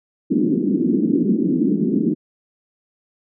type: band-pass noise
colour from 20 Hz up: white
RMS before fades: -18 dBFS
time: 0.3-2.15 s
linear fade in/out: 20 ms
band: 180 to 340 Hz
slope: 48 dB/octave
effects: none